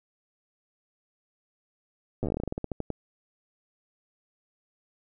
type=slowing click train; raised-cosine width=2 ms; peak=-17 dBFS; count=19; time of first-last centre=2.23-2.903 s; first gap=8 ms; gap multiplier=1.16; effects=none